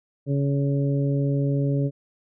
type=harmonic tone; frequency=140.2 Hz; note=C#3; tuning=20 cents sharp; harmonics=1 / 2 / 3 / 4; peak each=-21 / -27 / -31 / -33 dBFS; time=0.26-1.91 s; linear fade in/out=50 ms; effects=none